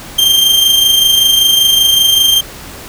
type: tone with amplitude modulation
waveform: 40% pulse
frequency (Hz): 3169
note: G7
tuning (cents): +18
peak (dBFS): -4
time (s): 0.18-2.41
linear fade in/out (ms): 10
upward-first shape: sine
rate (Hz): 25.2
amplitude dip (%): 45
effects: pink hiss -30 dBFS RMS until 2.88 s